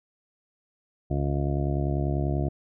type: harmonic tone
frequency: 70.2 Hz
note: C#2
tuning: 22 cents sharp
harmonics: 1 / 2 / 3 / 4 / 5 / 6 / 7 / 8 / 9 / 10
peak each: -28 / -27 / -37 / -34 / -33 / -44 / -45 / -46 / -37 / -39 dBFS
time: 1.1-2.49 s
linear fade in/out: 10 ms
effects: none